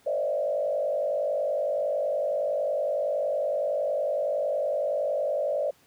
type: tone with frequency modulation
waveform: sine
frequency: 587.3 Hz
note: D5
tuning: in tune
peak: -24 dBFS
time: 0.06-5.71 s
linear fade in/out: 10 ms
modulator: 50.8 Hz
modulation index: 1.3
effects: pink hiss -61 dBFS RMS until 5.86 s + high-pass 100 Hz 12 dB/octave